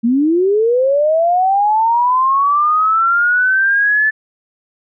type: linear sweep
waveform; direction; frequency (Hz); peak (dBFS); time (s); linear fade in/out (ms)
sine; up; 222.3 to 1751; -10; 0.03-4.11; 20
effects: none